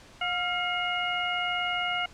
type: harmonic tone with a mistuned harmonic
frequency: 717 Hz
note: F5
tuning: 45 cents sharp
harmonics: 1 / 2 / 3 / 4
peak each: -32 / -32 / -32 / -32 dBFS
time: 0.21-2.06 s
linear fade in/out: 5 ms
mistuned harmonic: 2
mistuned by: -57 cents
effects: pink hiss -52 dBFS RMS until 2.13 s + low-pass 7000 Hz 12 dB/octave